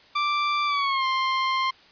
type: tone with pitch glide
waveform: sawtooth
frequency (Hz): 1174.7 to 1052.6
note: D6 to C6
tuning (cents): 0 to +10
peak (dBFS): -18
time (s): 0.15-1.71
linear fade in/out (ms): 10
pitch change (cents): -190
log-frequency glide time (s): 0.66-1.05
effects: white hiss -53 dBFS RMS until 1.91 s + resampled to 11025 Hz